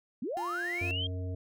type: linear sweep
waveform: sine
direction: up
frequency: 196 to 3252 Hz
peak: -32 dBFS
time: 0.22-1.07 s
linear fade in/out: 5 ms
type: tone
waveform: 30% pulse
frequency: 349.2 Hz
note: F4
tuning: in tune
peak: -36 dBFS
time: 0.37-0.91 s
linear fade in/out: 0 ms
type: harmonic tone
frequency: 91.5 Hz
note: F#2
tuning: 19 cents flat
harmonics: 1 / 3 / 5 / 7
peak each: -33 / -44 / -46 / -49 dBFS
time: 0.81-1.35 s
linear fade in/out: 5 ms
effects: none